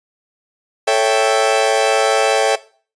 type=chord; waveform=40% pulse; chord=A dominant seventh; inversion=none; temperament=equal; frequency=440 / 554.4 / 659.3 / 784 Hz; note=A4 / C#5 / E5 / G5; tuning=0 / 0 / 0 / 0 cents; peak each=-17 dBFS; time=0.87-2.56 s; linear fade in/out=10 ms; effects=noise-tail reverb RT60 0.4 s tail -18 dB re dry + resampled to 22050 Hz